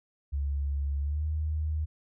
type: tone with pitch glide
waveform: sine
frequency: 70.4 to 77.22 Hz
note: C#2 to D#2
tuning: +27 to -13 cents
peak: -27 dBFS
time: 0.32-1.86 s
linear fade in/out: 20 ms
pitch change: +160 cents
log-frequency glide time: 1-1.26 s
effects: none